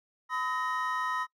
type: tone cluster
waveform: triangle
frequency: 1011 / 1272 / 1863 Hz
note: B5 / D#6 / A#6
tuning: +40 / +38 / -2 cents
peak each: -31 / -31 / -35 dBFS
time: 0.29-1.27 s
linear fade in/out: 50 ms
effects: noise-tail reverb RT60 0.1 s tail -22 dB re dry